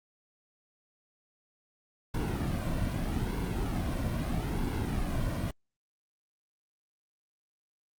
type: noise with flanger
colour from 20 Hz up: brown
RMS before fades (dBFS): -31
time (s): 2.14-5.51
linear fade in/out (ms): 5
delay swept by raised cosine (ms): 1.6 to 2.4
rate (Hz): 0.79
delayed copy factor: -0.55
effects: Opus 48 kbps